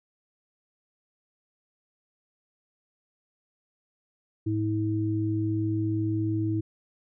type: tone pair together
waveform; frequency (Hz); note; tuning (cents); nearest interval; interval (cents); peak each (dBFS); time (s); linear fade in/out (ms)
sine; 107.3 / 321.5; A2 / E4; -43 / -43; octave + perfect fifth; 1900; -27; 4.46-6.61; 10
effects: none